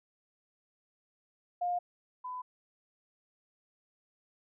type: tone pair in turn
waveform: sine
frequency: 709 / 1002.7 Hz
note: F5 / B5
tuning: +26 / +26 cents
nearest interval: tritone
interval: 600 cents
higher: second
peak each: -29 / -37 dBFS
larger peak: first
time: 1.61-1.79 / 2.24-2.42 s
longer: neither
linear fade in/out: 10 ms
effects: none

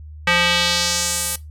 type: tone with band-pass filter sweep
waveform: square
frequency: 174.61 Hz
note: F3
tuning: in tune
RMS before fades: -19 dBFS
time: 0.27-1.36 s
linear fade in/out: 5 ms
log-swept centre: 2200 to 11000 Hz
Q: 1.6
effects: noise-tail reverb RT60 0.2 s tail -18 dB re dry + added 76 Hz sine -34 dBFS peak until 1.5 s

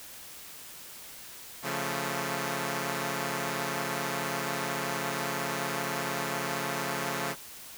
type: chord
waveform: 5% pulse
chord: Db augmented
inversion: none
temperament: equal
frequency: 138.59 / 174.61 / 220 Hz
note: Db3 / F3 / A3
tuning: 0 / 0 / 0 cents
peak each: -23 / -24 / -24 dBFS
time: 1.62-7.36 s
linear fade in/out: 50 ms
effects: white hiss -46 dBFS RMS until 7.77 s

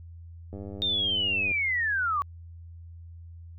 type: click train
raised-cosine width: 2 ms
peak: -27 dBFS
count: 99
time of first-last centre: 0.53-1.515 s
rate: 99.5 Hz
type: linear sweep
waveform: sine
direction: down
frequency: 3674 to 1108.7 Hz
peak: -24 dBFS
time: 0.82-2.22 s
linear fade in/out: 0 ms
effects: added 84 Hz sine -42 dBFS peak until 3.58 s

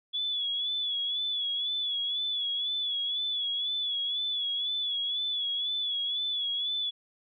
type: tone with vibrato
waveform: sine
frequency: 3408 Hz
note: G#7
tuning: 44 cents sharp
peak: -28 dBFS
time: 0.13-6.91 s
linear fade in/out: 20 ms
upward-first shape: sine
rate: 2 Hz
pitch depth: 56 cents each way
effects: none

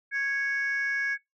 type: tone pair together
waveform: sine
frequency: 1658.8 / 2217 Hz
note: G#6 / C#7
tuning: -3 / 0 cents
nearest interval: perfect fourth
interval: 503 cents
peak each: -25 / -30 dBFS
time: 0.11-1.18 s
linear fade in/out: 50 ms
effects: noise-tail reverb RT60 0.2 s tail -24 dB re dry + tanh soft clip ceiling -22 dBFS

